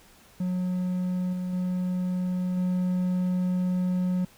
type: tone with level steps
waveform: triangle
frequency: 181.8 Hz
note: F#3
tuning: 30 cents flat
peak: -23 / -26 / -23 / -21 dBFS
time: 0.4-4.25 s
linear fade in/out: 5 ms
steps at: 1.33 / 1.53 / 2.57 s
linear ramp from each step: 2 ms
effects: pink hiss -55 dBFS RMS until 4.37 s